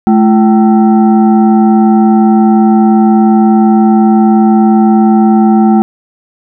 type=tone with frequency modulation; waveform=sine; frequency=215.7 Hz; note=A3; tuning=34 cents flat; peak=-3 dBFS; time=0.07-5.82 s; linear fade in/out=0 ms; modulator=557 Hz; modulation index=0.77; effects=none